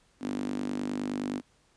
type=tone with high-pass filter; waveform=sawtooth; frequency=49.64 Hz; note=G1; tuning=22 cents sharp; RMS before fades=-33 dBFS; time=0.2-1.42 s; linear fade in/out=50 ms; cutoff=260 Hz; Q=6.4; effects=pink hiss -66 dBFS RMS until 1.76 s + resampled to 22050 Hz